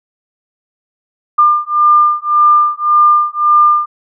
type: beating tone pair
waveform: sine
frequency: 1199 / 1200.8 Hz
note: D6 / D6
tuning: +36 / +38 cents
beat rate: 1.8 Hz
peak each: -10 dBFS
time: 1.38-3.86 s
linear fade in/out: 10 ms
effects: none